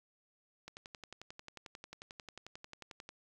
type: click train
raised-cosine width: 0.2 ms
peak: -30 dBFS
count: 28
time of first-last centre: 0.68-3.091 s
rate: 11.2 Hz
effects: 10-bit